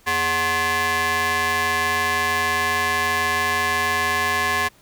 sawtooth ring-modulated tone, 325.8 Hz, E4, 20 cents flat, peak -12 dBFS, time 0.06-4.69 s, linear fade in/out 20 ms, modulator 1390 Hz, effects pink hiss -54 dBFS RMS until 4.81 s

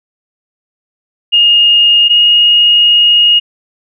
sine tone pair in turn, 2845 / 2866 Hz, F7 / F7, +31 / +44 cents, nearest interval unison, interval 13 cents, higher second, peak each -4 dBFS, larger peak neither, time 1.32-2.09 / 2.09-3.4 s, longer second, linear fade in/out 20 ms, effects none

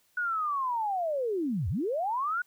sine linear two-way sweep, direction down then up, 1480 to 73 to 1480 Hz, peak -27 dBFS, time 0.17-2.42 s, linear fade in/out 5 ms, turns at 1.69 s, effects white hiss -68 dBFS RMS until 2.46 s

